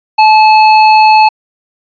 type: tone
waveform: square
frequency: 865 Hz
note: A5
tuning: 30 cents flat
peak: -3 dBFS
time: 0.18-1.29 s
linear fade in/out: 10 ms
effects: resampled to 11025 Hz